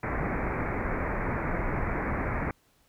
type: low-pass noise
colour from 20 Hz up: pink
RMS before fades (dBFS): -30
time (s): 0.03-2.51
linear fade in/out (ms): 2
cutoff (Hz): 2300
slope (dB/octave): 96
effects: pink hiss -66 dBFS RMS until 2.88 s